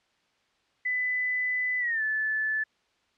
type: tone with pitch glide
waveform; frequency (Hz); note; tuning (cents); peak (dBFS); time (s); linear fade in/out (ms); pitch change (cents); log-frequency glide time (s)
sine; 2000 to 1741.1; B6 to A6; +21 to -19; -25; 0.85-2.64; 10; -240; 1.79-2.02
effects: white hiss -69 dBFS RMS until 3.17 s + low-pass 4000 Hz 12 dB/octave